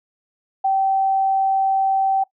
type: tone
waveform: sine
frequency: 774 Hz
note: G5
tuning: 22 cents flat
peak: -15 dBFS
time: 0.64-2.24 s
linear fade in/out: 10 ms
effects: noise-tail reverb RT60 0.1 s tail -20 dB re dry